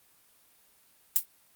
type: noise with exponential decay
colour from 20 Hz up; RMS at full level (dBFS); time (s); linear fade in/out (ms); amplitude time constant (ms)
violet; -18; 1.16-1.25; 0; 19
effects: white hiss -63 dBFS RMS until 1.55 s + Opus 32 kbps